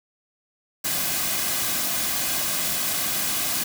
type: noise with comb filter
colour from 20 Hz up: white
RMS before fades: -25 dBFS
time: 0.84-3.64 s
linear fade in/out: 10 ms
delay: 2.2 ms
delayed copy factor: -0.5
effects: none